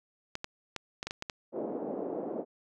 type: clicks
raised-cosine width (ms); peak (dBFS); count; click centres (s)
0.2; -18; 8; 0.354 / 0.444 / 0.763 / 1.029 / 1.07 / 1.109 / 1.224 / 1.298
type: band-pass noise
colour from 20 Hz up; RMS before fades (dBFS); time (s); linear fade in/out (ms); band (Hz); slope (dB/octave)
white; -36; 1.52-2.45; 50; 230 to 570; 24
effects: none